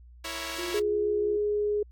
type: chord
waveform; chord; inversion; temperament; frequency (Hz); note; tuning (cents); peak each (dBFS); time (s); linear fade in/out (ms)
5% pulse; A# diminished; second; equal with one note detuned; 329.6 / 464.8 / 554.4; E4 / A#4 / C#5; 0 / -5 / 0; -25 / -31 / -25; 0.24-0.8; 10
type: tone with vibrato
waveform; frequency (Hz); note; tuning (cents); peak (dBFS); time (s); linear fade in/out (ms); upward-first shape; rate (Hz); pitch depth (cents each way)
sine; 349.7; F4; +2; -33; 0.58-1.37; 10; sine; 2; 12
type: tone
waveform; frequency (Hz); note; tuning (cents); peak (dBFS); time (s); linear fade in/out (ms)
sine; 416.2; G#4; +4; -24; 0.74-1.83; 5
effects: added 60 Hz sine -48 dBFS peak until 1.91 s + AAC 64 kbps